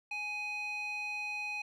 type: tone with band-pass filter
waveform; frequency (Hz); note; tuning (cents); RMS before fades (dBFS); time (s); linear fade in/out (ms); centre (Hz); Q
square; 834; G#5; +7; -38; 0.11-1.62; 5; 2500; 3.2
effects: none